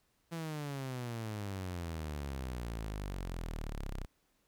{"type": "exponential sweep", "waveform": "sawtooth", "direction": "down", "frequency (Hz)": [169.3, 31.11], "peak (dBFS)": -34, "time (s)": [0.31, 4.06], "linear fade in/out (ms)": 20, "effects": ["pink hiss -75 dBFS RMS until 4.47 s"]}